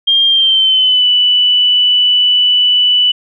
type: tone with pitch glide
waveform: sine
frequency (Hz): 3205 to 2973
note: G7 to F#7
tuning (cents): +38 to +8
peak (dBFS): -7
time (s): 0.07-3.12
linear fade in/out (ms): 10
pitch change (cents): -130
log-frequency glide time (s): 0.26-1.07
effects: none